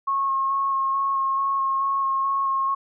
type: tone with vibrato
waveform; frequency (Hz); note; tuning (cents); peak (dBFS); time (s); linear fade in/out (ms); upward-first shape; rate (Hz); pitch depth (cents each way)
sine; 1087; C#6; -34; -20; 0.07-2.75; 10; square; 2.3; 12
effects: none